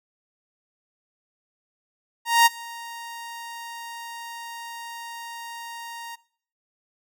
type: tone with ADSR envelope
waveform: sawtooth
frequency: 932.3 Hz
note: A#5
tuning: in tune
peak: -8 dBFS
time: 2.25-6.16 s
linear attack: 210 ms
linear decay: 23 ms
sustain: -23 dB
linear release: 16 ms
effects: noise-tail reverb RT60 0.6 s tail -22 dB re dry